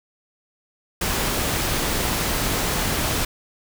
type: noise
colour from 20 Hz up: pink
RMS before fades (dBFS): -23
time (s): 1.01-3.25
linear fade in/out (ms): 5
effects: none